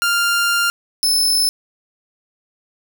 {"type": "tone pair in turn", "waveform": "sawtooth", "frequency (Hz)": [1396.9, 5257], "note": ["F6", "E8"], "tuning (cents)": [0, -6], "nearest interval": "octave + major seventh", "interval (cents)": 2294, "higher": "second", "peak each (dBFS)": -11, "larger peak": "neither", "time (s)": [[0.02, 0.7], [1.03, 1.49]], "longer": "first", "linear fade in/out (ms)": 0, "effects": []}